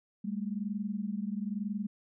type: tone pair together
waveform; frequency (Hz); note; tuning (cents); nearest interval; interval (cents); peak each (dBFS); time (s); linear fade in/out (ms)
sine; 198.97 / 220; G3 / A3; +26 / 0; major second; 174; -34 / -36; 0.24-1.87; 10
effects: none